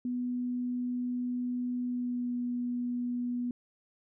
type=tone with pitch glide; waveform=sine; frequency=246.9 to 244.1 Hz; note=B3 to B3; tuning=0 to -20 cents; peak=-30 dBFS; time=0.05-3.51 s; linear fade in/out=2 ms; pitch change=-20 cents; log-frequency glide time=1.84-2.34 s; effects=none